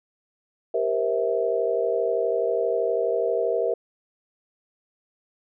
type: chord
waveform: sine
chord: C dominant seventh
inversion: second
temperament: just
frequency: 392.4 / 470.9 / 523.3 / 654.1 Hz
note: G4 / Bb4 / C5 / E5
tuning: +2 / +18 / 0 / -14 cents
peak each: -28 / -24 / -30 / -26 dBFS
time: 0.74-3.74 s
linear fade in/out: 5 ms
effects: none